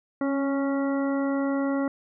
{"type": "harmonic tone with a mistuned harmonic", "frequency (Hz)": 277.2, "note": "C#4", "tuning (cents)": 0, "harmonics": [1, 2, 3, 4, 5, 7], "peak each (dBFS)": [-24, -30, -38, -38, -38, -42], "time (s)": [0.21, 1.88], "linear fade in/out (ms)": 2, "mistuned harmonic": 1, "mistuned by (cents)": -16, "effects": []}